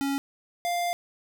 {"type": "tone pair in turn", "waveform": "square", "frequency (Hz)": [277.2, 698.5], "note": ["C#4", "F5"], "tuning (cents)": [0, 0], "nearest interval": "octave + major third", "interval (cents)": 1600, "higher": "second", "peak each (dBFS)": -26, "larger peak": "neither", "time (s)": [[0.01, 0.18], [0.65, 0.93]], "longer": "second", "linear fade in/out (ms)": 0, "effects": []}